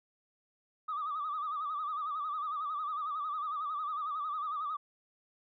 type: tone with vibrato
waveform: sine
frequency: 1209 Hz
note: D6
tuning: 50 cents sharp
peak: -32 dBFS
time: 0.88-4.77 s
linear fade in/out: 10 ms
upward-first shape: sine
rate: 11 Hz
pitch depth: 96 cents each way
effects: tanh soft clip ceiling -29 dBFS